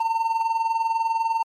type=tone with tremolo; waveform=triangle; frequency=906 Hz; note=A#5; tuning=50 cents flat; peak=-16 dBFS; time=0-1.43 s; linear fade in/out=5 ms; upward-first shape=sine; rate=20 Hz; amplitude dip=65%; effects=Opus 24 kbps